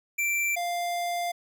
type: tone pair in turn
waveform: square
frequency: 2347 / 697.8 Hz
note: D7 / F5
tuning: -2 / -2 cents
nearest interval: octave + major sixth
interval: 2100 cents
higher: first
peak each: -25 / -28 dBFS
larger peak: first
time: 0.18-0.56 / 0.56-1.32 s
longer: second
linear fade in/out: 10 ms
effects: none